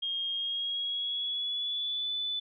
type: tone with pitch glide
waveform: sine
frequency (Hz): 3238 to 3491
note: G#7 to A7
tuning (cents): -45 to -14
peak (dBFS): -30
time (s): 0.02-2.4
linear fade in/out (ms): 10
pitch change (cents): +131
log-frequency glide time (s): 0.34-2.1
effects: none